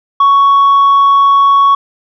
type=tone with tanh clipping; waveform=sine; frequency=1114 Hz; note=C#6; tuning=8 cents sharp; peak=-5 dBFS; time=0.2-1.75 s; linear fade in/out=5 ms; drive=1 dB; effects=none